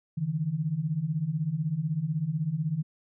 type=beating tone pair; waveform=sine; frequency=144.9 / 160.9 Hz; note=D3 / E3; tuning=-23 / -42 cents; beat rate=16 Hz; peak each=-31 / -28 dBFS; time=0.17-2.83 s; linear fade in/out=10 ms; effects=none